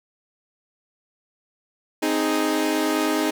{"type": "chord", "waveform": "sawtooth", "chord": "Ab major", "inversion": "first", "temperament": "equal", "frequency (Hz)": [261.6, 311.1, 415.3], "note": ["C4", "Eb4", "Ab4"], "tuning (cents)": [0, 0, 0], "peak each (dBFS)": [-23, -18, -23], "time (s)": [2.02, 3.31], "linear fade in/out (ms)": 10, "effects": []}